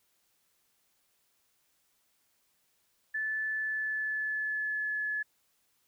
sine tone with pitch glide, 1744 to 1712.1 Hz, A6 to A6, -16 to -48 cents, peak -30 dBFS, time 3.14-5.23 s, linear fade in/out 10 ms, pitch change -32 cents, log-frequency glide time 3.52-5 s, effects white hiss -73 dBFS RMS until 5.87 s

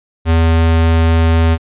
square tone, 82 Hz, E2, 9 cents flat, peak -9 dBFS, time 0.25-1.58 s, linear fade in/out 50 ms, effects resampled to 8000 Hz

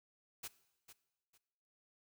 white noise with echo, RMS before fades -45 dBFS, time 0.43-0.48 s, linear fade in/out 10 ms, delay 450 ms, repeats 2, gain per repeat -12 dB, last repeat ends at 1.38 s, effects noise-tail reverb RT60 1.0 s tail -18 dB re dry

